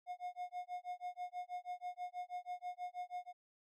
triangle tone with tremolo, 719 Hz, F#5, 50 cents flat, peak -37 dBFS, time 0.06-3.33 s, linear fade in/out 50 ms, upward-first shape sine, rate 6.2 Hz, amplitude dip 100%, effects none

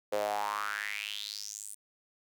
sawtooth tone with high-pass filter sweep, 103.83 Hz, G#2, in tune, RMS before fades -36 dBFS, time 0.12-1.75 s, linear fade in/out 10 ms, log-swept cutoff 500 to 9500 Hz, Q 5.9, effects none

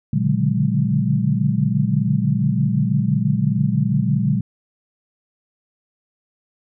sine tone cluster, 118.6 / 141.3 / 147.3 / 183.2 / 206.5 Hz, A#2 / C#3 / D3 / F#3 / G#3, +30 / +34 / +6 / -17 / -10 cents, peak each -22 dBFS, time 0.13-4.41 s, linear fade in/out 5 ms, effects none

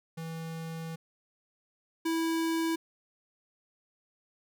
square tone pair in turn, 163.2 / 327.6 Hz, E3 / E4, -17 / -11 cents, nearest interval octave, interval 1206 cents, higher second, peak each -37 / -28 dBFS, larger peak second, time 0.17-0.96 / 2.05-2.76 s, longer first, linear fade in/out 10 ms, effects none

